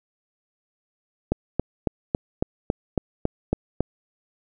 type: click train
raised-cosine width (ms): 2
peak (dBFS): -7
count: 10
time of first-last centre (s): 1.32-3.806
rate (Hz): 3.62
effects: none